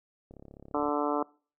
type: click train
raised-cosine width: 2 ms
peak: -35 dBFS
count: 21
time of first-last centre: 0.31-0.885 s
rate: 34.8 Hz
type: harmonic tone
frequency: 146.7 Hz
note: D3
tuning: 2 cents flat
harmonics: 2 / 3 / 4 / 5 / 6 / 7 / 8 / 9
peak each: -31 / -33 / -34 / -35 / -36 / -36 / -37 / -38 dBFS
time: 0.74-1.23 s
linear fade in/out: 5 ms
effects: noise-tail reverb RT60 0.4 s tail -24 dB re dry